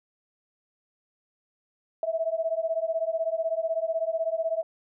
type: beating tone pair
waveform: sine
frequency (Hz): 645 / 661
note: E5 / E5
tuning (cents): -38 / +5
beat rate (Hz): 16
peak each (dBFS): -28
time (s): 2.03-4.63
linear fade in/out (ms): 2
effects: none